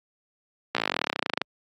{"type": "slowing click train", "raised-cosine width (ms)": 0.3, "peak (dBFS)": -7, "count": 26, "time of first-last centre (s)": [0.75, 1.416], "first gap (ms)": 16, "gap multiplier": 1.04, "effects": ["high-pass 200 Hz 12 dB/octave", "AAC 48 kbps"]}